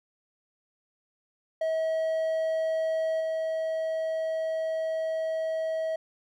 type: tone with level steps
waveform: triangle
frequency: 642 Hz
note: E5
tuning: 46 cents flat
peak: -23 / -25 dBFS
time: 1.61-5.96 s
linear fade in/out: 5 ms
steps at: 3.2 s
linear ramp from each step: 10 ms
effects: none